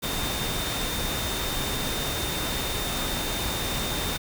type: tone in noise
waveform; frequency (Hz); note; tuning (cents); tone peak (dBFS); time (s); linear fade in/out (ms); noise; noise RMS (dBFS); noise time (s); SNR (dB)
sine; 3641; A#7; -41; -34; 0.02-4.18; 20; pink; -29; 0.02-4.18; -8
effects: none